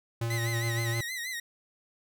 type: tone with tremolo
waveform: square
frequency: 115.9 Hz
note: A#2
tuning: 10 cents flat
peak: -28 dBFS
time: 0.21-1.01 s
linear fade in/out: 5 ms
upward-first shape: triangle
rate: 9.1 Hz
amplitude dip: 30%
type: tone with vibrato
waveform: sawtooth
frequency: 1961 Hz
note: B6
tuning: 13 cents flat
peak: -30 dBFS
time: 0.3-1.4 s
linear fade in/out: 5 ms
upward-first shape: sine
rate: 6.3 Hz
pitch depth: 93 cents each way
effects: none